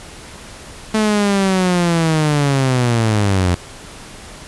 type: linear sweep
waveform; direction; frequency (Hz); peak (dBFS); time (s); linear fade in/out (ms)
sawtooth; down; 218.9 to 86.3; -9; 0.94-3.55; 5
effects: pink hiss -36 dBFS RMS until 4.47 s + resampled to 24000 Hz